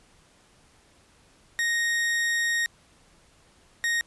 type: tone pair in turn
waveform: 40% pulse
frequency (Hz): 1864.7 / 1864.7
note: A#6 / A#6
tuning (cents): 0 / 0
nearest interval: unison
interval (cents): 0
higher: neither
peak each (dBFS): -22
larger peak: neither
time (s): 1.59-2.66 / 3.84-4.01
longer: first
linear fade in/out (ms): 0
effects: pink hiss -59 dBFS RMS until 4.06 s + resampled to 24000 Hz